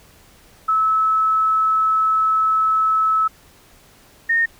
sine tone pair in turn, 1300 / 1838.5 Hz, E6 / A#6, -24 / -24 cents, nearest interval tritone, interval 600 cents, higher second, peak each -14 dBFS, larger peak neither, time 0.68-3.28 / 4.29-4.46 s, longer first, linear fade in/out 10 ms, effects pink hiss -50 dBFS RMS until 4.59 s

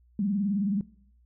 sine tone with vibrato, 199.2 Hz, G3, 28 cents sharp, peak -24 dBFS, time 0.19-0.81 s, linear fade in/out 2 ms, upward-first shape sine, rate 19 Hz, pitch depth 130 cents each way, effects noise-tail reverb RT60 0.7 s tail -22 dB re dry + added 60 Hz sine -58 dBFS peak until 1.25 s

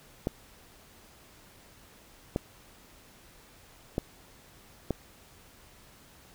clicks, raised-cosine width 2 ms, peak -14 dBFS, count 4, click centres 0.271 / 2.361 / 3.981 / 4.907 s, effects pink hiss -56 dBFS RMS until 6.34 s

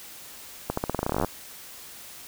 accelerating click train, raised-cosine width 1 ms, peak -11 dBFS, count 18, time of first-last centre 0.7-1.246 s, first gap 74 ms, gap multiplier 0.88, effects white hiss -44 dBFS RMS until 2.27 s

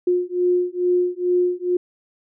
sine beating tone pair, 356.7 / 359 Hz, F4 / F4, +37 / +48 cents, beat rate 2.3 Hz, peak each -20 dBFS, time 0.07-1.77 s, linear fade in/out 5 ms, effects none

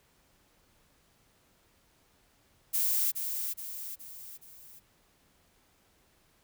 violet noise with echo, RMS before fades -28 dBFS, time 2.73-3.12 s, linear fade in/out 20 ms, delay 420 ms, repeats 4, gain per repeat -6 dB, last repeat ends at 4.8 s, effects pink hiss -67 dBFS RMS until 6.43 s

